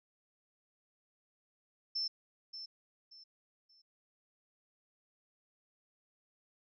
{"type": "tone with echo", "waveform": "sine", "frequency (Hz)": 5320, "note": "E8", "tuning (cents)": 15, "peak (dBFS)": -33, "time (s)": [1.95, 2.08], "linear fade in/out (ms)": 10, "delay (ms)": 580, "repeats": 3, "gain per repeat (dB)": -10, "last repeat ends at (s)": 3.82, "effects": []}